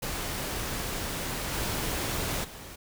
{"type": "noise with level steps", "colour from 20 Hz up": "pink", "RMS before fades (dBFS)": [-33, -31, -44], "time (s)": [0.02, 2.76], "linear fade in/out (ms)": 10, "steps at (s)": [1.51, 2.43], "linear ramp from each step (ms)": 20, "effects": []}